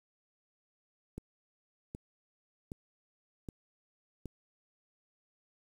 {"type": "click train", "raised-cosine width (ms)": 3, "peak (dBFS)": -28, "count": 5, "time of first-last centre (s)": [1.18, 4.257], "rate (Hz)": 1.3, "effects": ["9-bit"]}